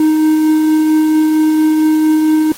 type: tone with tremolo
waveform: triangle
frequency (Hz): 311.1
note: D#4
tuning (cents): 0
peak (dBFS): -5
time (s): 0-2.52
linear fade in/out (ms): 2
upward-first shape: triangle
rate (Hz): 4.4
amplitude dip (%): 25
effects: white hiss -34 dBFS RMS until 2.57 s + AAC 48 kbps